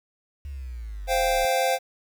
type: linear sweep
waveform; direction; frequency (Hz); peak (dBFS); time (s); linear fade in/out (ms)
sine; down; 72.3 to 31.07; -32; 0.45-1.45; 0
type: chord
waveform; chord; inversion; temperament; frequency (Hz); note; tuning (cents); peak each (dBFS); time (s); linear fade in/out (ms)
square; C suspended fourth; none; equal; 523.3 / 698.5 / 784; C5 / F5 / G5; 0 / 0 / 0; -25 / -26 / -27; 1.07-1.79; 50
effects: 9-bit